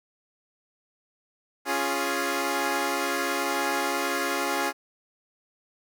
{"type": "chord", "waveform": "10% pulse", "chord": "Db major", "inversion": "none", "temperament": "equal", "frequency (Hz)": [277.2, 349.2, 415.3], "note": ["Db4", "F4", "Ab4"], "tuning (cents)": [0, 0, 0], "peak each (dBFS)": [-21, -21, -22], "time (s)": [1.65, 4.73], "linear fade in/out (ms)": 50, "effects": []}